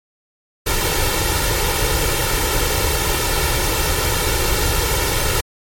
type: noise with comb filter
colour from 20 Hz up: pink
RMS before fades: -18 dBFS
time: 0.66-5.41 s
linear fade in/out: 10 ms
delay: 2.2 ms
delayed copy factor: +0.7
effects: MP3 64 kbps